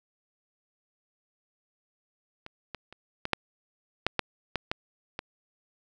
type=clicks; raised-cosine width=0.3 ms; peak=-25 / -20 / -30 / -15 / -7 / -7 / -8 / -12 / -12 / -17 dBFS; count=10; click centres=2.464 / 2.747 / 2.926 / 3.254 / 3.333 / 4.066 / 4.193 / 4.557 / 4.715 / 5.191 s; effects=none